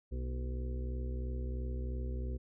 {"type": "harmonic tone with a mistuned harmonic", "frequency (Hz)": 63, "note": "B1", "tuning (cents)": 35, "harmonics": [1, 2, 4, 5, 6, 7, 8], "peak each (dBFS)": [-35, -45, -47, -57, -49, -56, -53], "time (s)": [0.11, 2.38], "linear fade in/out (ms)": 20, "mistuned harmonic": 4, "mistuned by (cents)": -91, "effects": []}